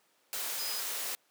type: tone in noise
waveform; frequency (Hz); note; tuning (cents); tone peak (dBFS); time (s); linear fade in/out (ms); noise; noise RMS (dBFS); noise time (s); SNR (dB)
sine; 5000; D#8; +8; -38; 0.59-0.8; 0; white; -36; 0.33-1.15; -5
effects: pink hiss -69 dBFS RMS until 1.3 s + high-pass 400 Hz 12 dB/octave